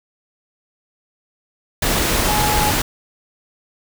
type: tone in noise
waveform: sine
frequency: 843 Hz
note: G#5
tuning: 26 cents sharp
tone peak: -19 dBFS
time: 2.28-2.71 s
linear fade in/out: 5 ms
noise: pink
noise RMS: -18 dBFS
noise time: 1.82-2.82 s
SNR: -4 dB
effects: none